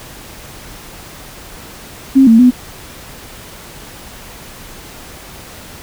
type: tone with pitch steps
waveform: sine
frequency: 267.7 / 226.2 / 249.2 Hz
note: C4 / A3 / B3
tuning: +40 / +48 / +16 cents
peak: -3 dBFS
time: 2.15-2.51 s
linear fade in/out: 20 ms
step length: 120 ms
effects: pink hiss -34 dBFS RMS until 5.82 s